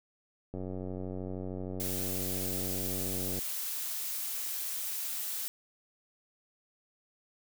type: click train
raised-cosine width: 2 ms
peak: -26 dBFS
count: 266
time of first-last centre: 0.54-3.389 s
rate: 93 Hz
type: noise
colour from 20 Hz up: blue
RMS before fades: -36 dBFS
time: 1.8-5.48 s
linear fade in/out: 0 ms
effects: none